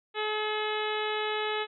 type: harmonic tone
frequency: 427.1 Hz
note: G#4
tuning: 48 cents sharp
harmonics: 1 / 2 / 3 / 4 / 5 / 6 / 7 / 8 / 9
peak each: -32 / -35 / -37 / -38 / -39 / -40 / -40 / -41 / -42 dBFS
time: 0.14-1.67 s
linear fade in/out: 50 ms
effects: none